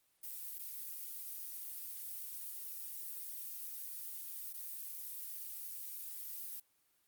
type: noise with dropouts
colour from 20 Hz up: violet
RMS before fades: -45 dBFS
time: 0.23-6.6 s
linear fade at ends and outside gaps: 5 ms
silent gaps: 0.586-0.591 / 4.529-4.54 s
effects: white hiss -75 dBFS RMS until 7.07 s + Opus 32 kbps